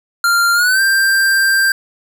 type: tone with pitch glide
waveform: square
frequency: 1391 to 1579.5 Hz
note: F6 to G6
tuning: -7 to +13 cents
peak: -11 dBFS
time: 0.24-1.72 s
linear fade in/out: 2 ms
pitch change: +220 cents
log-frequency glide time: 0.54-0.81 s
effects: none